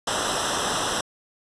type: noise with comb filter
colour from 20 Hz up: pink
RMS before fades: -25 dBFS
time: 0.07-1.01 s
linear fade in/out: 5 ms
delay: 0.44 ms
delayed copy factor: -0.9
effects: resampled to 22050 Hz